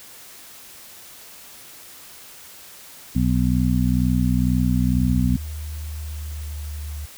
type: harmonic tone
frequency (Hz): 62.1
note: B1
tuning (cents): +10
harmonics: 1 / 2 / 3 / 4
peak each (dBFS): -22 / -22 / -22 / -22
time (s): 3.15-5.37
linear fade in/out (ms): 10
type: tone with pitch glide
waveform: sine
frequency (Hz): 76.2 to 74.07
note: D#2 to D2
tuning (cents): -36 to +15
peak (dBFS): -28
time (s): 4.93-7.06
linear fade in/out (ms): 10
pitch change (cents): -49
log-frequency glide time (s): 5.72-6.72
effects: white hiss -43 dBFS RMS until 7.17 s